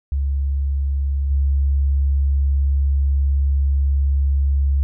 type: tone with level steps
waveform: sine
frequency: 69.3 Hz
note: C#2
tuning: in tune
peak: -17 / -14 dBFS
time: 0.12-4.83 s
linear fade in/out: 0 ms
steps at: 1.3 s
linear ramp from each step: 10 ms
effects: none